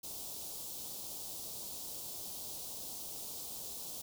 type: band-stop noise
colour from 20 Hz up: white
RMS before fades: -44 dBFS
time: 0.03-4.02 s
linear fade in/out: 10 ms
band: 890 to 3600 Hz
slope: 24 dB/octave
effects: none